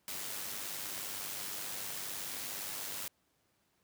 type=noise with amplitude modulation; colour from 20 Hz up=white; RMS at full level=-39 dBFS; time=0.08-3.08 s; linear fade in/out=0 ms; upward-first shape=sine; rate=99.3 Hz; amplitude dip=40%; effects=pink hiss -75 dBFS RMS until 3.83 s + high-pass 80 Hz 12 dB/octave